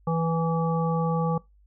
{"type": "harmonic tone with a mistuned harmonic", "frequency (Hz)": 164.4, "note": "E3", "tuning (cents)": -4, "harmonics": [1, 3, 5, 7], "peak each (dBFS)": [-24, -29, -31, -32], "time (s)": [0.07, 1.38], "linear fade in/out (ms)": 5, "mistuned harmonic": 5, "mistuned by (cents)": 17, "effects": ["noise-tail reverb RT60 0.2 s tail -22 dB re dry", "added 50 Hz sine -55 dBFS peak until 1.66 s"]}